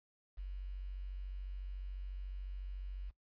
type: tone with quantisation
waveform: sine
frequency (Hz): 47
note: F#1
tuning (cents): +28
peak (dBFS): -40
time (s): 0.37-3.11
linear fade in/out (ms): 20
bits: 11
effects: noise-tail reverb RT60 0.1 s tail -19 dB re dry + resampled to 11025 Hz